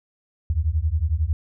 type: beating tone pair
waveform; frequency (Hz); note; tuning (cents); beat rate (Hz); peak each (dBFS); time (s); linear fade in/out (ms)
sine; 73.42 / 84.42; D2 / E2; 0 / +42; 11; -22; 0.5-1.33; 0
effects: none